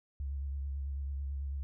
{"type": "tone with vibrato", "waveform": "sine", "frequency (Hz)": 69.3, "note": "C#2", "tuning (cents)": 0, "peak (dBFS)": -34, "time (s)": [0.2, 1.63], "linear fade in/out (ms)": 0, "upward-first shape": "triangle", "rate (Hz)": 9.1, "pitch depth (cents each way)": 52, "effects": []}